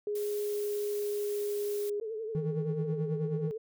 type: tone with pitch glide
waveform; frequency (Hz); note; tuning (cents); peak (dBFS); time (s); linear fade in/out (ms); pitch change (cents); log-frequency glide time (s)
sine; 415.3 to 412; G#4 to G#4; 0 to -14; -30; 0.07-2; 2; -14; 0.19-1.59
type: noise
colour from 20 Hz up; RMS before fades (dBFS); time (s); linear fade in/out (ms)
blue; -45; 0.15-1.9; 5
type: tone with vibrato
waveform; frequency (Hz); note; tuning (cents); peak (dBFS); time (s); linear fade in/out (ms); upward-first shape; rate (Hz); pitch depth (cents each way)
sine; 440; A4; 0; -34; 2.01-3.58; 10; triangle; 11; 85
type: tone with tremolo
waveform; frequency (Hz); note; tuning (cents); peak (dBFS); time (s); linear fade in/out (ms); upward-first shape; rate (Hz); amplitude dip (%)
triangle; 158.9; D#3; +37; -26; 2.35-3.51; 0; sine; 9.3; 65
effects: none